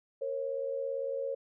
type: tone pair together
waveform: sine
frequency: 466.2 / 544 Hz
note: A#4 / C#5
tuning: 0 / -33 cents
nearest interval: minor third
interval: 267 cents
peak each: -37 / -33 dBFS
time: 0.21-1.35 s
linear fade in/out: 10 ms
effects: none